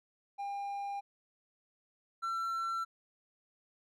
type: tone pair in turn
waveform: triangle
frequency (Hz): 802 / 1348.8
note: G5 / E6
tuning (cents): +39 / +39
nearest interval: major sixth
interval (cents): 900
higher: second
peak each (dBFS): -34 / -31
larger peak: second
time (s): 0.38-1.01 / 2.22-2.85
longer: neither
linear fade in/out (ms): 20
effects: none